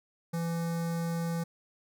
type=tone with notch filter; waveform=square; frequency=167.7 Hz; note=E3; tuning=30 cents sharp; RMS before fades=-32 dBFS; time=0.33-1.44 s; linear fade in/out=10 ms; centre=2900 Hz; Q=1.1; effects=none